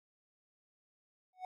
triangle tone with exponential growth, 740 Hz, F#5, in tune, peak -34 dBFS, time 1.33-1.45 s, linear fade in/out 2 ms, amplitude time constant 24 ms, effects none

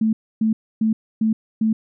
sine tone bursts, 220 Hz, A3, in tune, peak -15 dBFS, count 5, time 0.01-1.73 s, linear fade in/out 5 ms, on 120 ms, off 280 ms, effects none

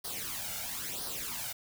white noise with flanger, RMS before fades -38 dBFS, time 0.04-1.53 s, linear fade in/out 10 ms, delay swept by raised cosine 0.2 to 1.4 ms, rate 1 Hz, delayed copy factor +0.7, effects none

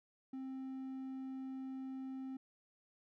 triangle tone, 263.9 Hz, C4, 15 cents sharp, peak -40 dBFS, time 0.33-2.37 s, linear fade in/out 5 ms, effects none

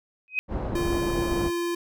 sine tone with exponential growth, 2517 Hz, D#7, 19 cents sharp, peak -18 dBFS, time 0.28-0.39 s, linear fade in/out 0 ms, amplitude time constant 23 ms
pink low-pass noise, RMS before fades -29 dBFS, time 0.48-1.51 s, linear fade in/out 50 ms, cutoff 730 Hz, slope 12 dB/octave
square tone, 344.8 Hz, F4, 22 cents flat, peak -26 dBFS, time 0.75-1.75 s, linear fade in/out 5 ms
effects none

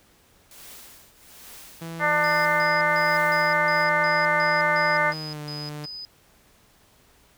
white noise with tremolo, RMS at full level -43 dBFS, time 0.51-3.84 s, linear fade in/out 2 ms, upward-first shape triangle, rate 1.2 Hz, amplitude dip 90%
sawtooth tone with pitch glide, 165.3 to 148.98 Hz, E3 to D3, +5 to +25 cents, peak -29 dBFS, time 1.81-5.86 s, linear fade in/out 10 ms, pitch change -180 cents, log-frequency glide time 4.89-5.42 s
harmonic tone, 298.4 Hz, D4, 28 cents sharp, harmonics 2 / 3 / 4 / 5 / 6 / 7, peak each -26 / -26 / -26 / -26 / -26 / -26 dBFS, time 1.99-5.14 s, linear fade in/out 50 ms
sine tone bursts, 4997 Hz, D#8, 7 cents sharp, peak -34 dBFS, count 11, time 2.24-6.05 s, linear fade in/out 0 ms, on 210 ms, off 150 ms
effects pink hiss -58 dBFS RMS until 7.37 s

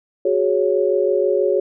sine chord, F# suspended second, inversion none, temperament just, 370 / 416.2 / 555 Hz, F#4 / G#4 / C#5, 0 / +4 / +2 cents, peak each -19 dBFS, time 0.25-1.6 s, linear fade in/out 5 ms, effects none

